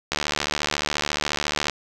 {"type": "click train", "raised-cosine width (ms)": 0.2, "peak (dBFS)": -5, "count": 118, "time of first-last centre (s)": [0.12, 1.697], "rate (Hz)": 74.2, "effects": []}